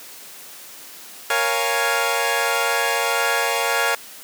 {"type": "chord", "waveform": "15% pulse", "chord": "Bb minor seventh", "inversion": "none", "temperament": "equal", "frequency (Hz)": [466.2, 554.4, 698.5, 830.6], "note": ["Bb4", "Db5", "F5", "Ab5"], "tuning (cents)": [0, 0, 0, 0], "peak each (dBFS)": -18, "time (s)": [1.3, 3.95], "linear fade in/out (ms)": 2, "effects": ["white hiss -40 dBFS RMS until 4.23 s", "high-pass 200 Hz 12 dB/octave"]}